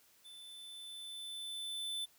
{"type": "tone with level ramp", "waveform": "square", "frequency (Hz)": 3520, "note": "A7", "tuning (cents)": 0, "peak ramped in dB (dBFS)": [-52, -37], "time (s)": [0.24, 2.06], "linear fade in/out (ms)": 20, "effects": ["white hiss -67 dBFS RMS until 2.18 s"]}